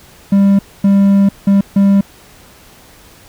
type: tone bursts at uneven times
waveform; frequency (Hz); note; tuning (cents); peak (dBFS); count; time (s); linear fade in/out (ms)
triangle; 198.1; G3; +18; -4; 4; 0.32-0.59 / 0.84-1.29 / 1.47-1.61 / 1.76-2.01; 5
effects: pink hiss -42 dBFS RMS until 3.28 s